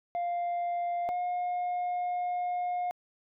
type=tone pair in turn; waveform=sine; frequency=698.5 / 715.2 Hz; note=F5 / F5; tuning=0 / +41 cents; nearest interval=unison; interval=41 cents; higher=second; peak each=-26 dBFS; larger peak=neither; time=0.15-1.09 / 1.09-2.91 s; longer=second; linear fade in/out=0 ms; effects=tanh soft clip ceiling -28 dBFS